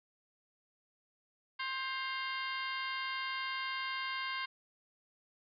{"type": "harmonic tone with a mistuned harmonic", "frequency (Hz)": 528, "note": "C5", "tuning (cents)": 16, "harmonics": [2, 3, 4, 5, 6, 7, 8, 9], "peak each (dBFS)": [-40, -42, -41, -46, -47, -50, -51, -50], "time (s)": [1.59, 4.46], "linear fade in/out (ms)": 10, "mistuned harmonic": 5, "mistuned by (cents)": 97, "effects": []}